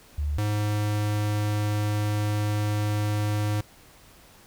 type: tone pair in turn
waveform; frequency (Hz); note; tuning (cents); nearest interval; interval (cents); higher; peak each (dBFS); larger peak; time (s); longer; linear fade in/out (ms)
sine / square; 73.5 / 104.85; D2 / G#2; +2 / +17; tritone; 615; second; -24; neither; 0.18-0.38 / 0.38-3.61; second; 5
effects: pink hiss -53 dBFS RMS until 4.46 s